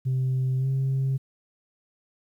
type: tone with pitch glide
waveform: sine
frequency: 130 to 133.96 Hz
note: C3 to C3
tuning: -11 to +41 cents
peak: -20 dBFS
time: 0.05-1.18 s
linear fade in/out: 20 ms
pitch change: +52 cents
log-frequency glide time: 0.58-0.67 s
effects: tanh soft clip ceiling -20 dBFS + 10-bit